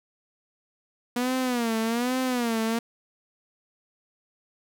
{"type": "tone with vibrato", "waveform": "sawtooth", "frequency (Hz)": 240, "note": "B3", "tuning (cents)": -49, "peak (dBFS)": -20, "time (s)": [1.16, 2.79], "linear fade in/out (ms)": 5, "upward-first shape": "sine", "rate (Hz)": 1.2, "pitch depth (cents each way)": 130, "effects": []}